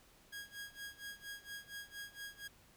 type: tone with tremolo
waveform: sawtooth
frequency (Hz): 1640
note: G#6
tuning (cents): -22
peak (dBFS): -40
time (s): 0.32-2.48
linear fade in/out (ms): 10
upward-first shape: sine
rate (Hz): 4.3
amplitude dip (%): 90
effects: pink hiss -65 dBFS RMS until 2.76 s